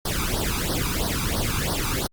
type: noise with flanger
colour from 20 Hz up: pink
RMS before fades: -25 dBFS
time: 0.05-2.07 s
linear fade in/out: 5 ms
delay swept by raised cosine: 0.2 to 0.84 ms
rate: 3 Hz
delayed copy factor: +0.9
effects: Opus 48 kbps